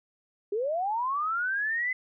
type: linear sweep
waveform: sine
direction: up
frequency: 389.4 to 2047 Hz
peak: -26 dBFS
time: 0.52-1.93 s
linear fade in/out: 5 ms
effects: none